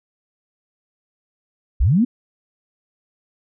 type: linear sweep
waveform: sine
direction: up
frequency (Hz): 39.73 to 260.2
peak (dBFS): -12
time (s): 1.8-2.05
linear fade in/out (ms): 10
effects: none